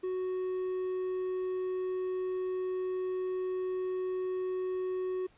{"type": "tone", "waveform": "triangle", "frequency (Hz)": 370, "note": "F#4", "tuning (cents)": 0, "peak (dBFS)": -29, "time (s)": [0.03, 5.27], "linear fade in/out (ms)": 10, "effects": ["pink hiss -64 dBFS RMS until 5.37 s", "resampled to 8000 Hz"]}